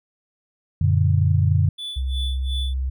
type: chord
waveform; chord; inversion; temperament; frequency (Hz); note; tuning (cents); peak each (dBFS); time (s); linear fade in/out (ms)
sine; Gb augmented; none; equal with one note detuned; 92.5 / 116.54 / 146.16; Gb2 / Bb2 / D3; 0 / 0 / -8; -17 / -22 / -20; 0.81-1.69; 5
type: tone with tremolo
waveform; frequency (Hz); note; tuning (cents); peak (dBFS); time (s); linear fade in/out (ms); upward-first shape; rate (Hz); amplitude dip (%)
triangle; 3467; A7; -26; -26; 1.78-2.74; 10; sine; 2.8; 95
type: tone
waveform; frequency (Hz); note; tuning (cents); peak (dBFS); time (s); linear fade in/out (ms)
sine; 65.41; C2; 0; -21; 1.96-2.9; 10
effects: none